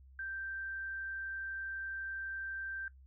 sine tone, 1568 Hz, G6, in tune, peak -38 dBFS, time 0.19-2.88 s, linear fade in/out 2 ms, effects noise-tail reverb RT60 0.1 s tail -17 dB re dry + added 66 Hz sine -55 dBFS peak until 3.06 s

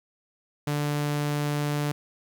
sawtooth tone, 146.83 Hz, D3, in tune, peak -21 dBFS, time 0.67-1.92 s, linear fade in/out 5 ms, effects 10-bit

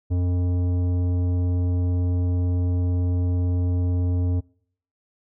sine tone with tanh clipping, 89.1 Hz, F2, 35 cents sharp, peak -21 dBFS, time 0.1-4.41 s, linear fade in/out 20 ms, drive 12 dB, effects noise-tail reverb RT60 0.6 s tail -24 dB re dry

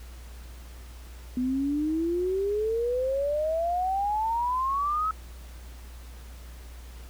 sine exponential sweep, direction up, 247 to 1300 Hz, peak -24 dBFS, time 1.37-5.11 s, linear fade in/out 2 ms, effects added 60 Hz sine -41 dBFS peak until 7.09 s + pink hiss -52 dBFS RMS until 7.09 s

